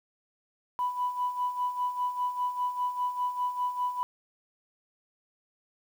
sine tone with tremolo, 990 Hz, B5, 4 cents sharp, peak -24 dBFS, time 0.79-4.03 s, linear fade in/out 0 ms, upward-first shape sine, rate 5 Hz, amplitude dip 70%, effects tanh soft clip ceiling -21 dBFS + 9-bit

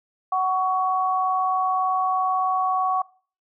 sine tone pair together, 747 / 1119.2 Hz, F#5 / C#6, +16 / +16 cents, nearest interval perfect fifth, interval 700 cents, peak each -22 dBFS, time 0.32-3.02 s, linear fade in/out 5 ms, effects noise-tail reverb RT60 0.4 s tail -21 dB re dry

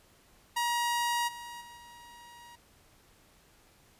sawtooth tone with level steps, 951 Hz, A#5, 34 cents sharp, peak -24 / -38 / -44 / -46 dBFS, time 0.56-2.56 s, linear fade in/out 10 ms, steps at 1.27 / 1.6 / 1.76 s, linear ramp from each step 20 ms, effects pink hiss -62 dBFS RMS until 3.99 s + resampled to 32000 Hz

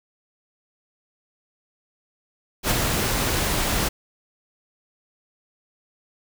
pink noise with ADSR envelope, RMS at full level -19 dBFS, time 2.63-3.89 s, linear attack 67 ms, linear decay 34 ms, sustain -4 dB, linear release 13 ms, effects none

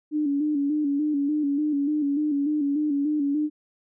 sine tone with vibrato, 292 Hz, D4, 10 cents flat, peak -21 dBFS, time 0.11-3.5 s, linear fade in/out 50 ms, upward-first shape square, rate 3.4 Hz, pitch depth 58 cents each way, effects none

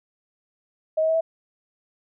sine tone with pitch steps, 630 / 637.7 / 645.5 / 653.3 Hz, D#5 / D#5 / E5 / E5, +21 / +42 / -37 / -16 cents, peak -18 dBFS, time 0.97-1.21 s, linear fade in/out 10 ms, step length 60 ms, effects none

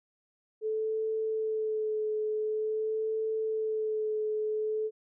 sine tone with vibrato, 434.3 Hz, A4, 23 cents flat, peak -28 dBFS, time 0.61-4.91 s, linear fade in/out 50 ms, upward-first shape sine, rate 0.47 Hz, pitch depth 21 cents each way, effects none

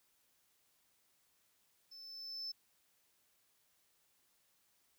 triangle tone with level ramp, 5274 Hz, E8, in tune, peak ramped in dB -51 to -37 dBFS, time 1.91-2.52 s, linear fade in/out 10 ms, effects tanh soft clip ceiling -36 dBFS + white hiss -75 dBFS RMS until 4.98 s

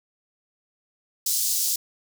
pink high-pass noise, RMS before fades -24 dBFS, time 1.26-1.76 s, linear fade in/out 5 ms, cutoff 5000 Hz, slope 24 dB/octave, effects none

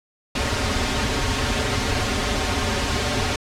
pink noise with comb filter, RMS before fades -22 dBFS, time 0.35-3.36 s, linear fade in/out 5 ms, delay 6 ms, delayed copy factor -0.95, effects low-pass 6000 Hz 12 dB/octave

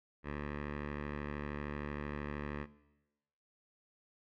10% pulse tone with low-pass filter, 73 Hz, D2, 10 cents flat, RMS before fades -41 dBFS, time 0.23-2.67 s, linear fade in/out 50 ms, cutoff 2000 Hz, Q 2, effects noise-tail reverb RT60 1.0 s tail -18 dB re dry

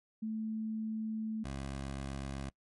sine / 15% pulse tone pair in turn, 219.3 / 67.99 Hz, A3 / C#2, -6 / -33 cents, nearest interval octave + minor sixth, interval 2027 cents, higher first, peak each -34 / -32 dBFS, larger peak second, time 0.22-1.44 / 1.44-2.5 s, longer first, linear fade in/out 10 ms, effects noise-tail reverb RT60 0.1 s tail -24 dB re dry + MP3 48 kbps

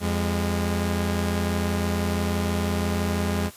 sawtooth tone pair together, 86 / 204.3 Hz, F2 / G#3, -26 / -28 cents, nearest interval octave + minor third, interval 1498 cents, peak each -21 / -22 dBFS, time 0-3.51 s, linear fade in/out 50 ms, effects white hiss -47 dBFS RMS until 3.56 s + resampled to 32000 Hz

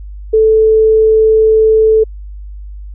sine tone, 438.8 Hz, A4, 5 cents flat, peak -5 dBFS, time 0.33-2.04 s, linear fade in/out 10 ms, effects added 50 Hz sine -25 dBFS peak until 2.94 s

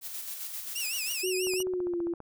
blue noise with tremolo, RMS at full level -37 dBFS, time 0.01-1.24 s, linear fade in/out 50 ms, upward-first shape square, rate 7.6 Hz, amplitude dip 35%
15% pulse tone with vibrato, 2672 Hz, E7, 23 cents sharp, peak -24 dBFS, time 0.75-1.63 s, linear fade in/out 10 ms, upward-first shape triangle, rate 6.1 Hz, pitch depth 170 cents each way
sine tone with pitch glide, 370 to 341.3 Hz, F#4 to F4, 0 to -40 cents, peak -28 dBFS, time 1.23-2.14 s, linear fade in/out 10 ms, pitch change -140 cents, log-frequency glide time 1.68-2.03 s
click train, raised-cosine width 1 ms, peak -30 dBFS, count 12, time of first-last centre 1.47-2.203 s, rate 15 Hz
effects none

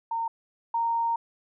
sine tone pair in turn, 916 / 925.6 Hz, A#5 / A#5, -31 / -13 cents, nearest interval unison, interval 18 cents, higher second, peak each -26 / -23 dBFS, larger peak second, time 0.11-0.28 / 0.74-1.16 s, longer second, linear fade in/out 5 ms, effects none

